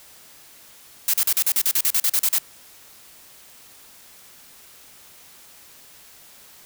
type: noise bursts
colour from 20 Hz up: blue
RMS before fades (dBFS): -19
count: 14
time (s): 1.08-2.384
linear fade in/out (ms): 2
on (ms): 56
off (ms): 40
effects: white hiss -48 dBFS RMS until 6.65 s